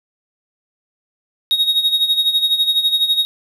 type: tone with tremolo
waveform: triangle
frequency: 3760 Hz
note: A#7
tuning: 14 cents sharp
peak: -9 dBFS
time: 1.51-3.25 s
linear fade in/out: 0 ms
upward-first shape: sine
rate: 12 Hz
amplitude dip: 70%
effects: none